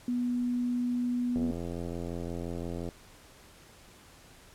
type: tone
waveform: sine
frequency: 244.7 Hz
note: B3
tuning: 16 cents flat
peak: -27 dBFS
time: 0.08-1.51 s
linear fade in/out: 2 ms
type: click train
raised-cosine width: 2 ms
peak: -24 dBFS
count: 132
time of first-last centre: 1.36-2.889 s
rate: 85.7 Hz
effects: pink hiss -55 dBFS RMS until 4.54 s + low-pass 12000 Hz 12 dB/octave